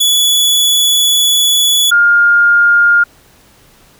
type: tone pair in turn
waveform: sawtooth / sine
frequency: 3415 / 1412 Hz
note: G#7 / F6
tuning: +48 / +19 cents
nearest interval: octave + minor third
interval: 1529 cents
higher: first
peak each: -5 dBFS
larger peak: neither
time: 0-1.91 / 1.91-3.04 s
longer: first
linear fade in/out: 10 ms
effects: pink hiss -46 dBFS RMS until 3.99 s